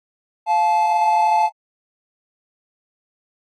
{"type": "tone pair together", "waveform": "triangle", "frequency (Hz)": [698.5, 866.1], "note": ["F5", "A5"], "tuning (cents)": [0, -28], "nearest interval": "major third", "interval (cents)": 372, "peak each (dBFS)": [-19, -13], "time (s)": [0.46, 1.5], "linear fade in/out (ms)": 50, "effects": ["AAC 32 kbps"]}